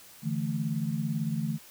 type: chord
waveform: sine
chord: D suspended second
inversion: none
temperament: equal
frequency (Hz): 146.83 / 164.81 / 220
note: D3 / E3 / A3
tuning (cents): 0 / 0 / 0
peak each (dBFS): -32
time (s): 0.22-1.59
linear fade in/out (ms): 50
effects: white hiss -52 dBFS RMS until 1.7 s